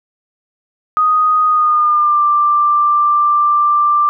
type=tone with pitch glide; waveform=sine; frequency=1244.5 to 1181.5 Hz; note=D#6 to D6; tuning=0 to +10 cents; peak=-9 dBFS; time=0.97-4.09 s; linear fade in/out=0 ms; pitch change=-90 cents; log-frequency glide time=1.46-2.23 s; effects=none